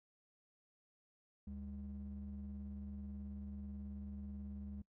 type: ring-modulated tone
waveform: triangle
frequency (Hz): 138.59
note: C#3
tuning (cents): 0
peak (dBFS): -38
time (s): 1.47-4.82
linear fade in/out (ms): 5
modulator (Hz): 64.7
effects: noise-tail reverb RT60 0.1 s tail -24 dB re dry + tanh soft clip ceiling -39 dBFS